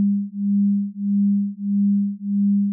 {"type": "beating tone pair", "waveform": "sine", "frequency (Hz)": [200.4, 202], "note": ["G3", "G#3"], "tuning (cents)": [38, -48], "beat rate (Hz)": 1.6, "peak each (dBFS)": -20, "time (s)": [0, 2.72], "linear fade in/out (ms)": 0, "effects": []}